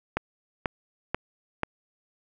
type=click train; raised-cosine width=0.5 ms; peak=-10 dBFS; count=4; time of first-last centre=0.17-1.633 s; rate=2.05 Hz; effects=none